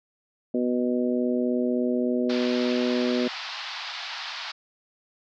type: harmonic tone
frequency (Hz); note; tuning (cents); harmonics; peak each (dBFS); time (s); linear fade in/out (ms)
123.47; B2; 0; 2 / 3 / 4 / 5; -24 / -28 / -30 / -32; 0.54-3.28; 5
type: band-pass noise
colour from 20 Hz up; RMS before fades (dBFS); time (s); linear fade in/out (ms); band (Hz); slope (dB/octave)
white; -35; 2.29-4.52; 10; 710 to 4900; 48
effects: none